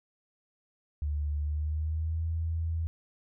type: tone with pitch glide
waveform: sine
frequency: 73.8 to 81.89 Hz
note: D2 to E2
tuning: +9 to -11 cents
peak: -28 dBFS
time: 1.02-2.87 s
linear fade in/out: 0 ms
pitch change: +180 cents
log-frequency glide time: 1.41-2.24 s
effects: none